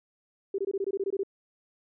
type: tone bursts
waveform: sine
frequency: 392 Hz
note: G4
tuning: in tune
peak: -26 dBFS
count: 11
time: 0.54-1.234 s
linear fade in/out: 5 ms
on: 44 ms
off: 21 ms
effects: none